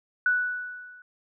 sine tone with level ramp, 1480 Hz, F#6, in tune, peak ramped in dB -18 to -47 dBFS, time 0.26-1.02 s, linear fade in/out 2 ms, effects none

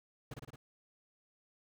brown noise with echo, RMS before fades -43 dBFS, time 0.31-0.34 s, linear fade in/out 5 ms, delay 55 ms, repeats 4, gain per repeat -2 dB, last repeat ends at 0.56 s, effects none

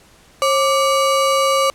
square ring-modulated tone, 857 Hz, A5, 46 cents flat, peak -11 dBFS, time 0.42-1.7 s, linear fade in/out 0 ms, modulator 316 Hz, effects pink hiss -49 dBFS RMS until 1.74 s + low-pass 11000 Hz 12 dB/octave

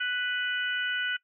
harmonic tone, 494.8 Hz, B4, 3 cents sharp, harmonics 3 / 4 / 5 / 6, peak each -28 / -39 / -39 / -34 dBFS, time 0-1.17 s, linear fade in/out 10 ms, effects noise-tail reverb RT60 0.1 s tail -21 dB re dry

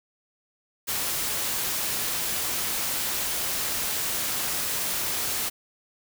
white noise, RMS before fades -28 dBFS, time 0.87-5.5 s, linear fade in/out 20 ms, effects none

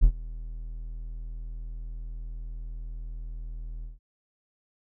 triangle tone with ADSR envelope, 40.03 Hz, D#1, 50 cents sharp, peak -9 dBFS, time 0.01-3.99 s, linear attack 30 ms, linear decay 72 ms, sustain -23 dB, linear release 150 ms, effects none

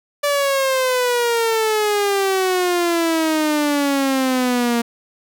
sawtooth exponential sweep, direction down, 582 to 233.1 Hz, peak -12 dBFS, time 0.23-4.82 s, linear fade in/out 10 ms, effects none

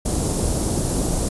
pink band-stop noise, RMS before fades -21 dBFS, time 0.05-1.29 s, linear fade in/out 10 ms, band 540 to 8600 Hz, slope 12 dB/octave, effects resampled to 24000 Hz

